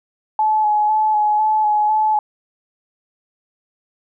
sine tone with vibrato, 853 Hz, G#5, 46 cents sharp, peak -13 dBFS, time 0.39-2.19 s, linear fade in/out 2 ms, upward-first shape square, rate 2 Hz, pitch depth 19 cents each way, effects none

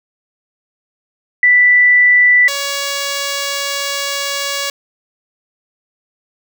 sine / 5% pulse tone pair in turn, 1975.5 / 561.6 Hz, B6 / C#5, 0 / +22 cents, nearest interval octave + minor seventh, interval 2178 cents, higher first, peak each -6 dBFS, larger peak neither, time 1.43-2.48 / 2.48-4.7 s, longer second, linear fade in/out 2 ms, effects none

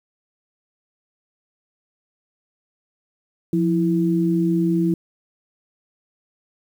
sine tone pair together, 174.61 / 329.6 Hz, F3 / E4, 0 / 0 cents, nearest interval major seventh, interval 1100 cents, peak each -19 dBFS, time 3.53-4.94 s, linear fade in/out 2 ms, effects 8-bit

